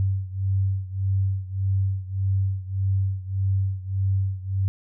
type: beating tone pair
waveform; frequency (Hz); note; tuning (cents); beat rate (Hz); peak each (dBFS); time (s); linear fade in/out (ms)
sine; 95.9 / 97.6; G2 / G2; -37 / -7; 1.7; -23 / -26; 0-4.68; 0
effects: none